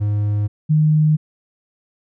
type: tone pair in turn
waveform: triangle / sine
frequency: 103.83 / 153.78 Hz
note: G#2 / D#3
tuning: 0 / -20 cents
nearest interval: perfect fifth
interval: 680 cents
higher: second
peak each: -14 / -11 dBFS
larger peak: second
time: 0-0.48 / 0.69-1.17 s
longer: neither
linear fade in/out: 20 ms
effects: none